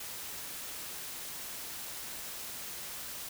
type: noise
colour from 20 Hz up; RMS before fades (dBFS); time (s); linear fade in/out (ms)
white; -42; 0-3.29; 5
effects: none